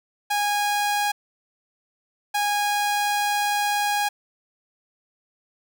sawtooth tone pair in turn, 823 / 823 Hz, G#5 / G#5, -16 / -16 cents, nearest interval unison, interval 0 cents, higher neither, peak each -17 / -17 dBFS, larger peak neither, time 0.3-1.12 / 2.34-4.09 s, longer second, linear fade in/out 10 ms, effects none

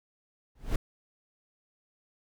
brown noise with exponential growth, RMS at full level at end -22 dBFS, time 0.55-0.76 s, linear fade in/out 5 ms, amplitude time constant 45 ms, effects none

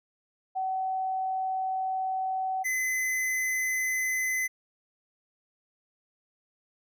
sine / square tone pair in turn, 757 / 2032 Hz, F#5 / B6, +39 / +49 cents, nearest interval octave + perfect fourth, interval 1710 cents, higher second, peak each -27 dBFS, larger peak neither, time 0.55-2.64 / 2.64-4.48 s, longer first, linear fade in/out 20 ms, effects none

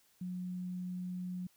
sine tone, 181.1 Hz, F#3, 37 cents flat, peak -37 dBFS, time 0.21-1.47 s, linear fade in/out 5 ms, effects white hiss -69 dBFS RMS until 1.56 s

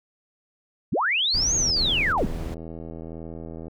sine linear two-way sweep, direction up then down, 71.1 to 6680 to 71.1 Hz, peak -20 dBFS, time 0.92-2.26 s, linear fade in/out 10 ms, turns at 1.55 s
brown noise bursts, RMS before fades -30 dBFS, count 3, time 1.34-2.544 s, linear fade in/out 5 ms, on 370 ms, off 47 ms
click train, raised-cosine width 2 ms, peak -24 dBFS, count 177, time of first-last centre 1.53-3.682 s, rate 81.8 Hz
effects none

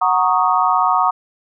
sine chord, D# minor seventh, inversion first, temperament equal, 740 / 932.3 / 1108.7 / 1244.5 Hz, F#5 / A#5 / C#6 / D#6, 0 / 0 / 0 / 0 cents, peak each -18 dBFS, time 0.01-1.11 s, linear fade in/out 10 ms, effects none

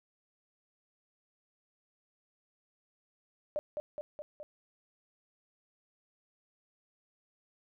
sine tone with echo, 598 Hz, D5, 31 cents sharp, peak -30 dBFS, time 3.56-3.59 s, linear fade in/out 0 ms, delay 210 ms, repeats 4, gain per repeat -3 dB, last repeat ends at 4.43 s, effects none

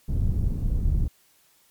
pink low-pass noise, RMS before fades -23 dBFS, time 0.08-1.08 s, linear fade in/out 10 ms, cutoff 120 Hz, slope 12 dB/octave, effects white hiss -61 dBFS RMS until 1.7 s + MP3 96 kbps

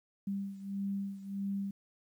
sine beating tone pair, 197.3 / 198.9 Hz, G3 / G3, +11 / +25 cents, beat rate 1.6 Hz, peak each -36 / -40 dBFS, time 0.27-1.71 s, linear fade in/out 5 ms, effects 11-bit

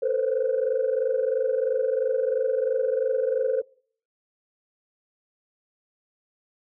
sine tone cluster, 449.1 / 506 / 529 Hz, A4 / B4 / C5, +35 / +42 / +19 cents, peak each -25 dBFS, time 0.02-3.62 s, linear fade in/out 10 ms, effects noise-tail reverb RT60 0.5 s tail -23 dB re dry + tanh soft clip ceiling -15 dBFS

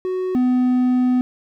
triangle tone pair in turn, 370.3 / 251.2 Hz, F#4 / B3, +1 / +30 cents, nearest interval perfect fifth, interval 671 cents, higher first, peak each -18 / -12 dBFS, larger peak second, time 0.05-0.35 / 0.35-1.21 s, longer second, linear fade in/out 0 ms, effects none

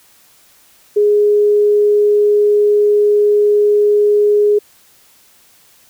sine tone, 415.3 Hz, G#4, in tune, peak -8 dBFS, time 0.96-4.59 s, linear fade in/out 10 ms, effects white hiss -49 dBFS RMS until 5.89 s

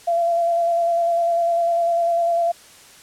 sine tone with vibrato, 681 Hz, F5, 44 cents flat, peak -16 dBFS, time 0.07-2.52 s, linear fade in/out 10 ms, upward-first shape square, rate 10 Hz, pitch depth 17 cents each way, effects white hiss -46 dBFS RMS until 3.02 s + low-pass 10000 Hz 12 dB/octave

